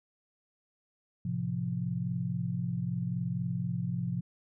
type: chord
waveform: sine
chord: F major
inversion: first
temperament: equal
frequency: 110 / 130.81 / 174.61 Hz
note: A2 / C3 / F3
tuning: 0 / 0 / 0 cents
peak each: -37 / -34 / -33 dBFS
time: 1.25-4.21 s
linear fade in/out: 5 ms
effects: none